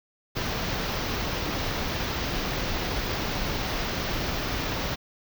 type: band-stop noise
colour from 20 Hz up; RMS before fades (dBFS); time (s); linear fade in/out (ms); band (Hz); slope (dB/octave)
pink; -29; 0.35-4.96; 20; 6000 to 15000; 48
effects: none